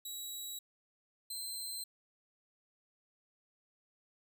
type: tone pair in turn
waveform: 15% pulse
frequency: 3878 / 4112 Hz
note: B7 / C8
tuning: -32 / -31 cents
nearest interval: minor second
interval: 101 cents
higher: second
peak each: -34 / -33 dBFS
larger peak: second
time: 0.05-0.59 / 1.3-1.84 s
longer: neither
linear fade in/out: 5 ms
effects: none